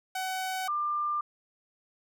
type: tone pair in turn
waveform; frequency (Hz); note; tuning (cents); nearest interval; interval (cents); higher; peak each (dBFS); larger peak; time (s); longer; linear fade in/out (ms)
sawtooth / sine; 752 / 1193.7; F#5 / D6; +28 / +28; minor sixth; 800; second; -27; neither; 0.15-0.68 / 0.68-1.21; neither; 5
effects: none